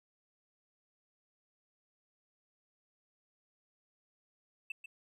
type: tone with echo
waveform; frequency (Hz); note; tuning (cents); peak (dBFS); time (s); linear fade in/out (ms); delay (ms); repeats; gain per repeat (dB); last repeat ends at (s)
triangle; 2656; E7; +12; -33; 4.7-4.72; 5; 140; 1; -10; 4.86
effects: tanh soft clip ceiling -34 dBFS